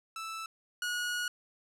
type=tone pair in turn; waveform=sawtooth; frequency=1318.5 / 1452.5 Hz; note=E6 / F#6; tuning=0 / -32 cents; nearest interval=major second; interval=168 cents; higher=second; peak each=-34 / -28 dBFS; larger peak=second; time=0.16-0.46 / 0.82-1.28 s; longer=second; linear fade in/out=2 ms; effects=low-pass 11000 Hz 12 dB/octave